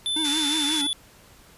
square tone with pitch glide, 3520 to 3456 Hz, A7 to A7, 0 to -32 cents, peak -24 dBFS, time 0.06-0.93 s, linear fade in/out 0 ms, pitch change -32 cents, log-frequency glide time 0.63-0.76 s
square tone with vibrato, 300 Hz, D4, 37 cents sharp, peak -28 dBFS, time 0.16-0.87 s, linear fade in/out 5 ms, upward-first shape triangle, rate 5.6 Hz, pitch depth 130 cents each way
white band-pass noise, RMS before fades -32 dBFS, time 0.24-0.82 s, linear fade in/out 10 ms, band 1300 to 7900 Hz, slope 24 dB/octave
effects pink hiss -52 dBFS RMS until 1.57 s + resampled to 32000 Hz

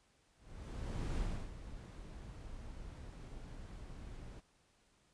brown noise with ADSR envelope, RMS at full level -37 dBFS, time 0.37-4.41 s, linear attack 810 ms, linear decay 320 ms, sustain -12 dB, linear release 18 ms, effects pink hiss -72 dBFS RMS until 5.13 s + resampled to 22050 Hz

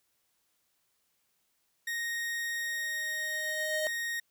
40% pulse tone, 1864.7 Hz, A#6, in tune, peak -31 dBFS, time 1.87-4.2 s, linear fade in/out 5 ms
square tone with exponential growth, 619 Hz, D#5, 9 cents flat, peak -30 dBFS, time 2.44-3.87 s, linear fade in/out 0 ms, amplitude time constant 310 ms
effects white hiss -75 dBFS RMS until 4.3 s

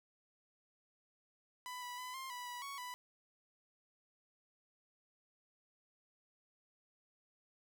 sawtooth tone with pitch steps, 997 / 983 / 1004 / 1058 / 985 / 978 / 1113 / 991 Hz, B5 / B5 / B5 / C6 / B5 / B5 / C#6 / B5, +16 / -8 / +28 / +19 / -5 / -17 / +7 / +6 cents, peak -40 dBFS, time 1.66-2.94 s, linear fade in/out 0 ms, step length 160 ms, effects none

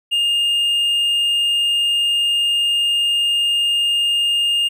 triangle tone, 2825 Hz, F7, 19 cents sharp, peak -13 dBFS, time 0.11-4.69 s, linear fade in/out 20 ms, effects none

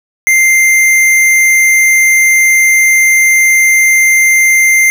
sine tone with hard clipping, 2093 Hz, C7, in tune, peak -6 dBFS, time 0.27-4.9 s, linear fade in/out 0 ms, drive 17 dB, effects none

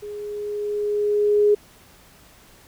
sine tone with level ramp, 415.3 Hz, G#4, in tune, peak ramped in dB -31 to -12 dBFS, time 0.02-1.55 s, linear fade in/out 10 ms, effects pink hiss -51 dBFS RMS until 2.67 s

